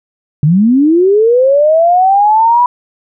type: linear sweep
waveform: sine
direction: up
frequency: 138.59 to 987.8 Hz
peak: -5 dBFS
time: 0.43-2.66 s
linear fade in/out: 2 ms
effects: none